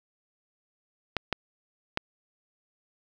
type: clicks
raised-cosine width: 0.3 ms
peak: -10 dBFS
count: 3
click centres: 1.167 / 1.327 / 1.974 s
effects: none